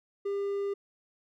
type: tone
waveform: triangle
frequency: 400 Hz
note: G4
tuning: 35 cents sharp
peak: -27 dBFS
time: 0.25-0.74 s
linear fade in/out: 10 ms
effects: none